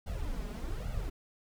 brown noise with flanger, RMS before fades -36 dBFS, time 0.06-1.1 s, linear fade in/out 10 ms, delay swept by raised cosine 1.4 to 4.9 ms, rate 1.2 Hz, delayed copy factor +0.9, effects none

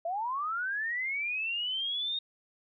sine linear sweep, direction up, 649 to 3718 Hz, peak -30 dBFS, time 0.05-2.19 s, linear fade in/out 5 ms, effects none

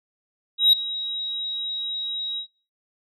sine tone with ADSR envelope, 3824 Hz, A#7, 43 cents sharp, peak -8 dBFS, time 0.58-2.47 s, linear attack 150 ms, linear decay 4 ms, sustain -18 dB, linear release 90 ms, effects noise-tail reverb RT60 0.4 s tail -24 dB re dry + tanh soft clip ceiling -10 dBFS

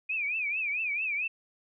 sine tone with vibrato, 2449 Hz, D#7, 28 cents flat, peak -28 dBFS, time 0.09-1.28 s, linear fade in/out 10 ms, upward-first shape triangle, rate 4.5 Hz, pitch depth 170 cents each way, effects none

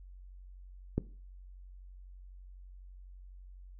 click, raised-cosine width 3 ms, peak -16 dBFS, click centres 0.98 s, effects noise-tail reverb RT60 0.4 s tail -18 dB re dry + added 46 Hz sine -48 dBFS peak until 3.79 s

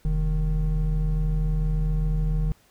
triangle tone pair together, 43.52 / 155.1 Hz, F1 / D#3, -5 / -5 cents, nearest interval octave + minor seventh, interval 2200 cents, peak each -20 / -24 dBFS, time 0.05-2.52 s, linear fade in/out 0 ms, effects pink hiss -60 dBFS RMS until 2.7 s

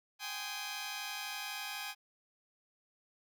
10% pulse chord, Ab major seventh, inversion third, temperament just, 778.7 / 830.6 / 1038.3 / 1245.9 Hz, G5 / Ab5 / C6 / Eb6, -12 / 0 / -14 / +2 cents, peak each -37 / -35 / -40 / -40 dBFS, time 0.19-1.95 s, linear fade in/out 50 ms, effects none

